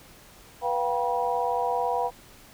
sine tone cluster, 490.7 / 702 / 780 / 966 Hz, B4 / F5 / G5 / B5, -11 / +9 / -9 / -39 cents, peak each -29 dBFS, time 0.61-2.11 s, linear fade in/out 50 ms, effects pink hiss -51 dBFS RMS until 2.53 s

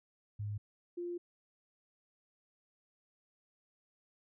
sine tone pair in turn, 103.83 / 349.2 Hz, G#2 / F4, 0 / 0 cents, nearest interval octave + major sixth, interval 2100 cents, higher second, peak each -36 / -37 dBFS, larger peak first, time 0.39-0.58 / 0.97-1.18 s, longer second, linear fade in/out 10 ms, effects none

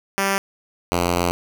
5% pulse tone pair in turn, 196 / 87.31 Hz, G3 / F2, 0 / 0 cents, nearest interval octave + major second, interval 1400 cents, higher first, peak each -7 dBFS, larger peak neither, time 0.18-0.38 / 0.92-1.31 s, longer second, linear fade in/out 0 ms, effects none

